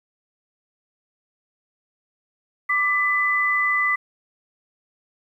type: tone pair together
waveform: sine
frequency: 1173.5 / 2000 Hz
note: D6 / B6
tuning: -2 / +21 cents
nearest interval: major sixth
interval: 923 cents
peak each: -23 / -19 dBFS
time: 2.69-3.96 s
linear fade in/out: 10 ms
effects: 9-bit